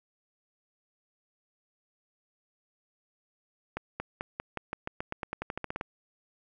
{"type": "accelerating click train", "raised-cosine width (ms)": 0.5, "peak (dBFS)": -18, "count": 18, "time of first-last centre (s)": [3.77, 5.811], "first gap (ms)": 230, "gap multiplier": 0.91, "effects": []}